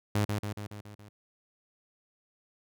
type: tone with echo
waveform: sawtooth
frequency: 103.7 Hz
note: G#2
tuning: 2 cents flat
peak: -21 dBFS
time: 0.15-0.25 s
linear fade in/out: 5 ms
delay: 140 ms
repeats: 6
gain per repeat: -4 dB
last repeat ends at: 1.09 s
effects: none